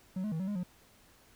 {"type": "tone with pitch steps", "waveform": "triangle", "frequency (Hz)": [186.2, 212.9, 160.3, 189.2, 206.2, 179.8], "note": ["F#3", "G#3", "E3", "F#3", "G#3", "F#3"], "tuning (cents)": [11, 43, -48, 39, -12, -49], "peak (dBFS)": -30, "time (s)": [0.16, 0.634], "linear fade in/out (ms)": 5, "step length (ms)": 79, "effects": ["pink hiss -62 dBFS RMS until 1.35 s"]}